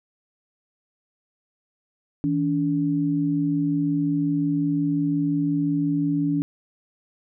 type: tone pair together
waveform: sine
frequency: 160.68 / 286.3 Hz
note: E3 / D4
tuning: -44 / -44 cents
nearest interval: minor seventh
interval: 1000 cents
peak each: -25 / -21 dBFS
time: 2.24-6.42 s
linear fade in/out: 0 ms
effects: none